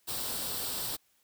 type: noise with comb filter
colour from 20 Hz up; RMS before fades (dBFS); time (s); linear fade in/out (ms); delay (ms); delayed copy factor
white; -35; 0.07-0.97; 20; 0.23; +0.55
effects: white hiss -70 dBFS RMS until 1.23 s